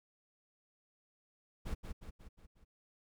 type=noise with echo; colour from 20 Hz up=brown; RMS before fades=-37 dBFS; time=1.65-1.75 s; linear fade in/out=20 ms; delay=180 ms; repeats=5; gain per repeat=-5 dB; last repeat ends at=2.65 s; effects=none